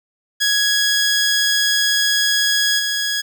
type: tone with level steps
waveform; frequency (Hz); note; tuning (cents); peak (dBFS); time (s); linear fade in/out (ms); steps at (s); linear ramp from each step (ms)
15% pulse; 1666; G#6; +5; -8 / -12; 0.4-3.22; 20; 2.78; 20
effects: none